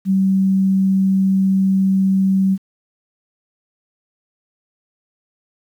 sine tone, 191.8 Hz, G3, 37 cents flat, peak -12 dBFS, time 0.05-2.58 s, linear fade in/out 50 ms, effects 8-bit

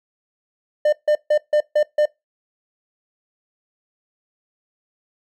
triangle tone bursts, 600 Hz, D5, 37 cents sharp, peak -11 dBFS, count 6, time 0.85-2.056 s, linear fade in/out 5 ms, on 76 ms, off 150 ms, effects noise-tail reverb RT60 0.2 s tail -22 dB re dry

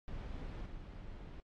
brown noise with level steps, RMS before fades -43 / -48 dBFS, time 0.08-1.4 s, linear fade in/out 0 ms, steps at 0.66 s, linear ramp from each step 2 ms, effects low-pass 4000 Hz 12 dB/octave + AAC 48 kbps

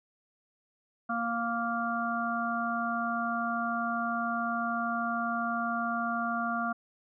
harmonic tone, 233.1 Hz, A#3, in tune, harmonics 1 / 3 / 5 / 6, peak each -34 / -34 / -34 / -34 dBFS, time 1.09-6.73 s, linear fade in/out 10 ms, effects none

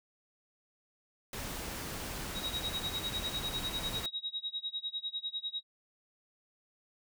pink noise, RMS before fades -40 dBFS, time 1.33-4.06 s, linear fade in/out 2 ms
sine tone with tremolo, 3807 Hz, A#7, 36 cents sharp, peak -32 dBFS, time 2.34-5.63 s, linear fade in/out 50 ms, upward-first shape sine, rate 10 Hz, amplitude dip 95%
effects none

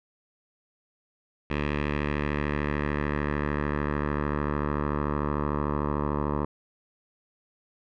10% pulse tone with low-pass filter sweep, 73.42 Hz, D2, in tune, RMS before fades -28 dBFS, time 1.5-6.45 s, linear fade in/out 5 ms, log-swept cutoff 2500 to 1000 Hz, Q 2.2, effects none

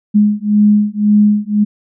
sine beating tone pair, 207.7 / 209.6 Hz, G#3 / G#3, 0 / +16 cents, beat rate 1.9 Hz, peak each -11 dBFS, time 0.14-1.65 s, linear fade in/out 20 ms, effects none

